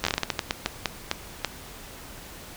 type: slowing click train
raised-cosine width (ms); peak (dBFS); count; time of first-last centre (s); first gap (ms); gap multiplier
0.2; -6; 15; 0.04-1.447; 11; 1.3
effects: pink hiss -43 dBFS RMS until 2.56 s